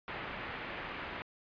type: low-pass noise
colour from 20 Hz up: white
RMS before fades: -42 dBFS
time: 0.08-1.22 s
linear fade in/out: 0 ms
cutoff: 2500 Hz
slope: 24 dB/octave
effects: resampled to 11025 Hz